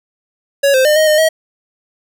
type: tone with pitch steps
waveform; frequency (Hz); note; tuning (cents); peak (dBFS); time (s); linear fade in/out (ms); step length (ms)
square; 559 / 521 / 604 / 625 / 611 / 638; C#5 / C5 / D5 / D#5 / D#5 / D#5; +14 / -7 / +48 / +8 / -32 / +43; -9; 0.63-1.29; 10; 110
effects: none